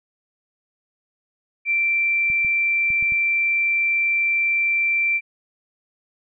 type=tone; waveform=sine; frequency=2349 Hz; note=D7; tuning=in tune; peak=-17 dBFS; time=1.65-5.21 s; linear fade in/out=50 ms
type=clicks; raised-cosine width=5 ms; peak=-27 dBFS; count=5; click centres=2.301 / 2.448 / 2.904 / 3.026 / 3.122 s
effects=none